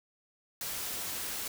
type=noise; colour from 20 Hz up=white; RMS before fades=-37 dBFS; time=0.61-1.48 s; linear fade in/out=2 ms; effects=none